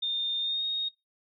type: tone with pitch glide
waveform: sine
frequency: 3631 to 3727 Hz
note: A#7 to A#7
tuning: -46 to -1 cents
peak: -27 dBFS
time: 0.02-0.89 s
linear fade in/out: 10 ms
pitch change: +45 cents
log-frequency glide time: 0.4-0.64 s
effects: noise-tail reverb RT60 0.2 s tail -23 dB re dry